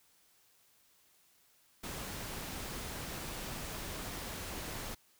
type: noise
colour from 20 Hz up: pink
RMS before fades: -42 dBFS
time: 1.83-4.95 s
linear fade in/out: 10 ms
effects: white hiss -68 dBFS RMS until 5.19 s